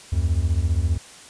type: beating tone pair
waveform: triangle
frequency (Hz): 74.5 / 89.5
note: D2 / F2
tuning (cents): +25 / +43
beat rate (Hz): 15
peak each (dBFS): -19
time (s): 0.12-0.98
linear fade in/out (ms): 10
effects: white hiss -44 dBFS RMS until 1.29 s + resampled to 22050 Hz